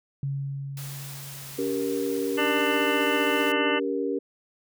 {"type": "tone with exponential decay", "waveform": "sine", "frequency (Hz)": 138.59, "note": "C#3", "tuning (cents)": 0, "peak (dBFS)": -25, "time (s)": [0.23, 2.99], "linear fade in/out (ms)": 2, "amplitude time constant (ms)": 600}
{"type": "noise", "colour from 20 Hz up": "white", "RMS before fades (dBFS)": -41, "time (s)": [0.77, 3.52], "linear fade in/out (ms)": 2}
{"type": "chord", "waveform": "sine", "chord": "G diminished", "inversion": "second", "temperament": "just", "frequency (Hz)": [282.2, 392, 470.4], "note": ["Db4", "G4", "Bb4"], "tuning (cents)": [31, 0, 16], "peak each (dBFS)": -29, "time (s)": [1.58, 4.19], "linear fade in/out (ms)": 10}
{"type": "harmonic tone", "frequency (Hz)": 297.5, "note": "D4", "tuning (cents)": 22, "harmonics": [1, 2, 3, 4, 5, 6, 7, 9, 10], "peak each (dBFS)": [-32, -32, -32, -32, -32, -32, -32, -32, -32], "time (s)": [2.37, 3.8], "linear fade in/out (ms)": 20}
{"effects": []}